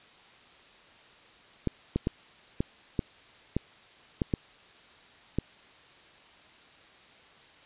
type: clicks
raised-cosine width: 3 ms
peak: -13 dBFS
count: 9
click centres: 1.673 / 1.96 / 2.071 / 2.605 / 2.992 / 3.566 / 4.218 / 4.338 / 5.386 s
effects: white hiss -55 dBFS RMS until 7.65 s + resampled to 8000 Hz